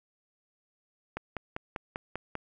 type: click train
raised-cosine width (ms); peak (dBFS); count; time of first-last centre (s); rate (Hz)
0.5; -19; 7; 1.17-2.353; 5.07
effects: none